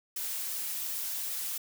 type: noise with flanger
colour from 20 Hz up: blue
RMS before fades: -35 dBFS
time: 0.16-1.58 s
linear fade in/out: 5 ms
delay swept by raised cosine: 1.6 to 5.7 ms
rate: 2.6 Hz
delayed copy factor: +0.65
effects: none